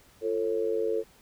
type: tone with amplitude modulation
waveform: sine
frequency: 445.1 Hz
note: A4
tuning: 20 cents sharp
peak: -21 dBFS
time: 0.21-1.04 s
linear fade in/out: 50 ms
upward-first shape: sine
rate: 99.7 Hz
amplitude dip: 95%
effects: pink hiss -58 dBFS RMS until 1.21 s